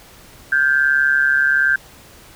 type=tone with amplitude modulation; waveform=sine; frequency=1568 Hz; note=G6; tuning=in tune; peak=-9 dBFS; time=0.52-1.76 s; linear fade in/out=5 ms; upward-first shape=sine; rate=141 Hz; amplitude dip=75%; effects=pink hiss -44 dBFS RMS until 2.35 s